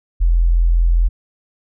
sine tone, 42.44 Hz, F1, 49 cents flat, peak -10 dBFS, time 0.2-1.09 s, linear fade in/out 20 ms, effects none

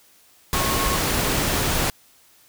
sine tone in noise, 1092 Hz, C#6, 26 cents flat, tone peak -26 dBFS, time 0.54-0.96 s, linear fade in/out 0 ms, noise pink, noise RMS -22 dBFS, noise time 0.53-1.9 s, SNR -7 dB, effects white hiss -55 dBFS RMS until 2.48 s

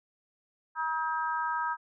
harmonic tone, 318.4 Hz, D#4, 40 cents sharp, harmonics 3 / 4 / 5, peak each -31 / -33 / -35 dBFS, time 0.75-1.77 s, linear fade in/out 50 ms, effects none

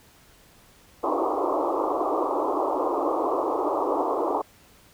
pink band-pass noise, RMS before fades -25 dBFS, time 1.03-4.42 s, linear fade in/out 10 ms, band 290 to 1200 Hz, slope 96 dB/octave, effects pink hiss -55 dBFS RMS until 4.93 s

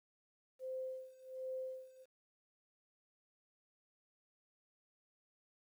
sine tone with tremolo, 519 Hz, C5, 14 cents flat, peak -39 dBFS, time 0.59-2.06 s, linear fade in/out 50 ms, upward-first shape sine, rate 1.3 Hz, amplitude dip 90%, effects 12-bit

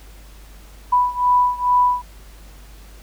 sine beating tone pair, 987.8 / 990.1 Hz, B5 / B5, 0 / +4 cents, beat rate 2.3 Hz, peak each -16 / -18 dBFS, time 0.92-2.02 s, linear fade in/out 10 ms, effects added 50 Hz sine -40 dBFS peak until 3.02 s + pink hiss -48 dBFS RMS until 3.02 s

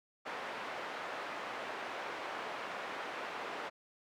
pink band-pass noise, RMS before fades -42 dBFS, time 0.25-3.7 s, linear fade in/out 20 ms, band 550 to 2100 Hz, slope 12 dB/octave, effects none

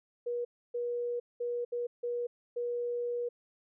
sine tone bursts at uneven times, 481.1 Hz, B4, 45 cents flat, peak -31 dBFS, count 6, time 0.26-0.45 / 0.74-1.2 / 1.4-1.65 / 1.72-1.87 / 2.03-2.27 / 2.56-3.29 s, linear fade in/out 10 ms, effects none

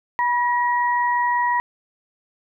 sine tone pair together, 974.5 / 1900 Hz, B5 / A#6, -23 / +33 cents, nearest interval octave, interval 1156 cents, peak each -18 / -24 dBFS, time 0.19-1.6 s, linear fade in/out 0 ms, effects none

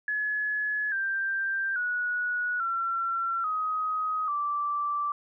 sine tone with pitch steps, 1700 / 1577 / 1462.9 / 1357.1 / 1258.9 / 1167.9 Hz, G#6 / G6 / F#6 / E6 / D#6 / D6, +40 / +10 / -20 / +50 / +20 / -10 cents, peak -26 dBFS, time 0.08-5.12 s, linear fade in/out 2 ms, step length 840 ms, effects none

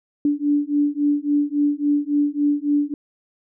sine beating tone pair, 289.2 / 292.8 Hz, D4 / D4, -27 / -5 cents, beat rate 3.6 Hz, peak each -20 dBFS, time 0.25-2.94 s, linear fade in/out 2 ms, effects none

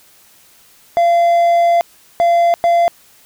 triangle tone bursts at uneven times, 686 Hz, F5, 31 cents flat, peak -7 dBFS, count 3, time 0.97-1.81 / 2.2-2.54 / 2.64-2.88 s, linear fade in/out 0 ms, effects white hiss -48 dBFS RMS until 3.25 s

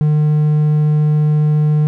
triangle tone, 151.2 Hz, D#3, 49 cents flat, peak -8 dBFS, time 0.01-1.87 s, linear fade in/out 0 ms, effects none

